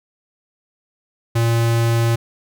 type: tone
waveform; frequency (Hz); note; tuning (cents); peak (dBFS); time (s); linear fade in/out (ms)
square; 115.9; A#2; -10; -15; 1.35-2.16; 10
effects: none